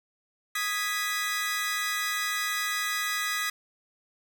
sawtooth chord, G# minor, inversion second, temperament equal, 1244.5 / 1661.2 / 1975.5 Hz, D#6 / G#6 / B6, 0 / 0 / 0 cents, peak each -29 / -30 / -27 dBFS, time 0.55-3.5 s, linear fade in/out 5 ms, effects none

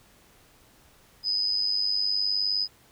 sine tone with amplitude modulation, 5010 Hz, D#8, 11 cents sharp, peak -20 dBFS, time 1.23-2.68 s, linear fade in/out 50 ms, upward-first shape sine, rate 99.7 Hz, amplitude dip 75%, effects pink hiss -58 dBFS RMS until 2.91 s

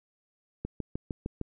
click train, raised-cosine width 3 ms, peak -20 dBFS, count 6, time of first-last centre 0.65-1.413 s, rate 6.55 Hz, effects none

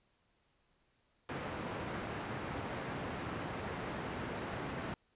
pink band-pass noise, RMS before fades -41 dBFS, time 1.29-4.94 s, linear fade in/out 2 ms, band 100 to 2000 Hz, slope 12 dB/octave, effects pink hiss -75 dBFS RMS until 5.15 s + resampled to 8000 Hz

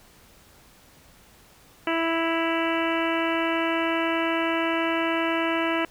harmonic tone with a mistuned harmonic, 329.6 Hz, E4, in tune, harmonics 1 / 2 / 3 / 4 / 5 / 6 / 7 / 8 / 9, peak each -26 / -29 / -31 / -32 / -33 / -34 / -34 / -35 / -36 dBFS, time 1.87-5.85 s, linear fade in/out 2 ms, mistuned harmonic 8, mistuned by +23 cents, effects pink hiss -54 dBFS RMS until 5.9 s

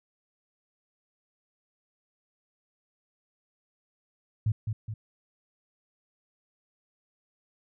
sine tone with echo, 108.5 Hz, A2, 24 cents flat, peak -22 dBFS, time 4.46-4.52 s, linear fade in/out 5 ms, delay 210 ms, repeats 2, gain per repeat -5 dB, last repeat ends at 4.94 s, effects none

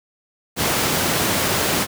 pink high-pass noise, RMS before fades -20 dBFS, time 0.56-1.87 s, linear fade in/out 50 ms, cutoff 120 Hz, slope 12 dB/octave, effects none

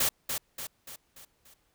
white noise with echo, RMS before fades -26 dBFS, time 0-0.09 s, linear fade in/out 5 ms, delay 290 ms, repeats 5, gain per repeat -6 dB, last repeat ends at 1.54 s, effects pink hiss -71 dBFS RMS until 1.74 s

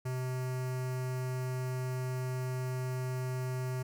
square tone with notch filter, 128 Hz, C3, 38 cents flat, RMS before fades -35 dBFS, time 0.05-3.83 s, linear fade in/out 10 ms, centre 3500 Hz, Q 1.6, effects none

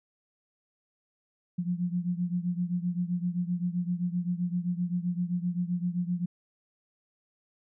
sine beating tone pair, 174.5 / 182.2 Hz, F3 / F#3, -1 / -26 cents, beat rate 7.7 Hz, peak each -29 / -32 dBFS, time 1.58-6.26 s, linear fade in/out 10 ms, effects none

